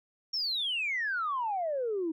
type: exponential sweep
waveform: sine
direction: down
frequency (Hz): 5588 to 310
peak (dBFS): -28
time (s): 0.33-2.12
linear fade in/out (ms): 10
effects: tanh soft clip ceiling -24 dBFS